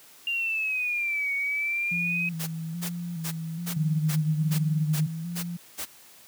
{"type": "exponential two-way sweep", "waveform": "sine", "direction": "down then up", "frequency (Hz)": [2800, 2226, 2540], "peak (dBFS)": -25, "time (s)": [0.27, 2.29], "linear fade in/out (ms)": 2, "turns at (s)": 1.34}
{"type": "tone with vibrato", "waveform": "sine", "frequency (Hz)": 167.5, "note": "E3", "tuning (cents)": 28, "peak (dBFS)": -30, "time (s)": [1.91, 5.57], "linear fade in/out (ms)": 10, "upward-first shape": "square", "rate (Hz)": 1.2, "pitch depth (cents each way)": 54}
{"type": "noise bursts", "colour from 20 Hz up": "white", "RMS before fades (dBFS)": -33, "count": 9, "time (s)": [2.39, 5.857], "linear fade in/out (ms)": 20, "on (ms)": 83, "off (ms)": 340}
{"type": "tone with pitch glide", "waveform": "sine", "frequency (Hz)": [153.9, 152.75], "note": ["D#3", "D#3"], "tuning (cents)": [-19, -32], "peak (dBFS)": -22, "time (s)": [3.76, 5.07], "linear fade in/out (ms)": 10, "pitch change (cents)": -13, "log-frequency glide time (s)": [4.43, 4.62]}
{"effects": ["white hiss -52 dBFS RMS until 6.27 s", "high-pass 100 Hz 12 dB/octave"]}